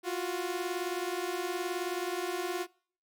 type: beating tone pair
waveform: sawtooth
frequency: 347.3 / 366.3 Hz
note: F4 / F#4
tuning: -10 / -17 cents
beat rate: 19 Hz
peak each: -31 / -31 dBFS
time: 0.03-2.67 s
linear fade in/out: 50 ms
effects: noise-tail reverb RT60 0.5 s tail -24 dB re dry